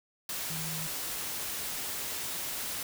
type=tone in noise; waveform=sine; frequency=159.7 Hz; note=D#3; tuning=45 cents sharp; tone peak=-39 dBFS; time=0.5-0.87 s; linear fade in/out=2 ms; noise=white; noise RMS=-36 dBFS; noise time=0.29-2.83 s; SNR=-6 dB; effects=none